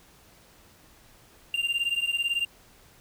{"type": "beating tone pair", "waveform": "triangle", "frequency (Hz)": [2782, 2800], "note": ["F7", "F7"], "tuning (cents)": [-7, 4], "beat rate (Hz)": 18, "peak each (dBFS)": [-26, -27], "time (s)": [1.54, 2.45], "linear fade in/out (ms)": 2, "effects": ["pink hiss -56 dBFS RMS until 3 s"]}